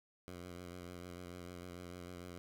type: tone with vibrato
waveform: 10% pulse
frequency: 88.8 Hz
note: F2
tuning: 29 cents sharp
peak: -39 dBFS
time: 0.28-2.38 s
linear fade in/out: 0 ms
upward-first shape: sine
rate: 6.7 Hz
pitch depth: 37 cents each way
effects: none